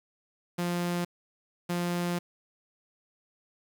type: tone bursts at uneven times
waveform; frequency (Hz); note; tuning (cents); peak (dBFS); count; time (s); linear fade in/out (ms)
sawtooth; 174.9; F3; +3; -24; 2; 0.58-1.05 / 1.69-2.19; 10
effects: 9-bit